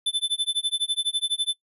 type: tone with tremolo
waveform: square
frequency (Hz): 3520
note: A7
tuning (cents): 0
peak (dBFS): -20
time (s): 0.06-1.54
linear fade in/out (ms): 5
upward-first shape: sine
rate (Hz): 12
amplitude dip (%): 100
effects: noise-tail reverb RT60 0.1 s tail -22 dB re dry + resampled to 32000 Hz